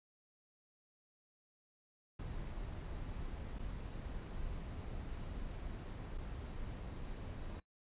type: noise with dropouts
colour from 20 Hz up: brown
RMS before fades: -44 dBFS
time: 2.19-7.6 s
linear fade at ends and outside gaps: 5 ms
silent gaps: 3.587-3.592 / 6.178-6.182 s
effects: noise-tail reverb RT60 0.1 s tail -19 dB re dry + resampled to 8000 Hz